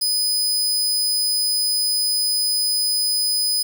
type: tone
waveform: sawtooth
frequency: 5000 Hz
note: D#8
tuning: 8 cents sharp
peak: -15 dBFS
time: 0.01-3.63 s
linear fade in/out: 10 ms
effects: 7-bit